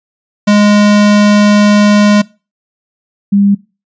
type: tone pair in turn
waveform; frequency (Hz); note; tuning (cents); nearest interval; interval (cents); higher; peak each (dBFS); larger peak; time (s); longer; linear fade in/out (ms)
square / sine; 207.1 / 200.5; G#3 / G3; -5 / +39; minor second; 56; first; -5; neither; 0.47-2.22 / 3.32-3.55; first; 10
effects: noise-tail reverb RT60 0.3 s tail -22 dB re dry + resampled to 16000 Hz